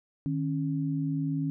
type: tone pair together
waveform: sine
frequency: 154.11 / 274.6 Hz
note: D#3 / C#4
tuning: -16 / -16 cents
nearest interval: minor seventh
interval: 1000 cents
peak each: -29 / -30 dBFS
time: 0.26-1.5 s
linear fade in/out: 0 ms
effects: none